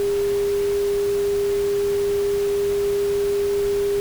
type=tone in noise; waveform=sine; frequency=403.4 Hz; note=G4; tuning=50 cents sharp; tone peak=-18 dBFS; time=0-4 s; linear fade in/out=0 ms; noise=pink; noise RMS=-35 dBFS; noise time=0-4 s; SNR=+14 dB; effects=none